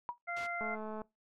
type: tone with exponential decay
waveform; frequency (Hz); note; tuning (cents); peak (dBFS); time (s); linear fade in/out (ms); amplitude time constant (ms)
sine; 963; B5; -44; -31; 0.09-0.18; 0; 19
type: harmonic tone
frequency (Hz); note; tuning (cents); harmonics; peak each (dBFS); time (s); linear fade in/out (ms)
693; F5; -14; 1 / 2 / 3; -40 / -40 / -40; 0.27-0.76; 20
type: noise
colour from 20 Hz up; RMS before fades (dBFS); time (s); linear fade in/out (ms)
white; -43; 0.36-0.47; 10
type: click train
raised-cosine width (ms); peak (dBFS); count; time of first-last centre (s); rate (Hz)
1; -30; 89; 0.61-1.017; 216
effects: noise-tail reverb RT60 0.2 s tail -22 dB re dry + low-pass 4000 Hz 12 dB/octave